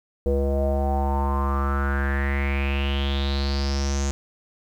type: tone with low-pass filter sweep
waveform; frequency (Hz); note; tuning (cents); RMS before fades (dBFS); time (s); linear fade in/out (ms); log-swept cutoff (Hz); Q
square; 69.3; C#2; 0; -23; 0.26-4.11; 0; 480 to 6800; 7.2
effects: 9-bit